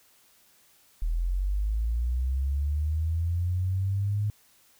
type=linear sweep; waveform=sine; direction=up; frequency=39 to 105.5 Hz; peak=-24 dBFS; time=1.02-4.3 s; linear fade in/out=0 ms; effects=white hiss -61 dBFS RMS until 4.79 s